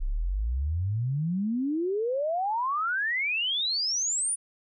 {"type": "exponential sweep", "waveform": "sine", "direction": "up", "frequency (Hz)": [30.87, 9850], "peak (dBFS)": -25, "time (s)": [0, 4.36], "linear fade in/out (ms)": 20, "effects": []}